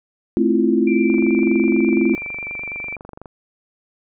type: chord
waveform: sine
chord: F major seventh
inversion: first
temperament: just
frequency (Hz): 218.3 / 261.9 / 327.4 / 349.2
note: A3 / C4 / E4 / F4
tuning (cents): -13 / +2 / -12 / 0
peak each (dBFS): -19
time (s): 0.37-2.15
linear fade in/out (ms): 0
type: tone with vibrato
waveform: sine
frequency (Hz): 2349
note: D7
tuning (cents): 0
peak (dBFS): -26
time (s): 0.87-2.96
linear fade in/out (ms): 5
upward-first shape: square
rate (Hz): 9.2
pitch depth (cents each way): 15
type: click train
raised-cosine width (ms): 1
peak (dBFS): -22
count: 53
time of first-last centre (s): 1.1-3.258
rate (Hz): 24.1
effects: none